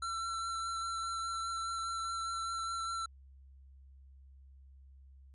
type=tone with vibrato; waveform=square; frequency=1348 Hz; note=E6; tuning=38 cents sharp; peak=-36 dBFS; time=0.02-3.06 s; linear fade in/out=5 ms; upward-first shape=sine; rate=4.9 Hz; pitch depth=13 cents each way; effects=added 67 Hz sine -54 dBFS peak until 5.34 s + resampled to 24000 Hz